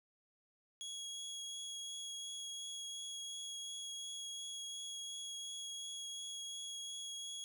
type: tone with vibrato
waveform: 25% pulse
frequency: 3322 Hz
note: G#7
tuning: in tune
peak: -39 dBFS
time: 0.81-7.44 s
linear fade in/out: 0 ms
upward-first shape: triangle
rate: 2.8 Hz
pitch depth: 9 cents each way
effects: 13-bit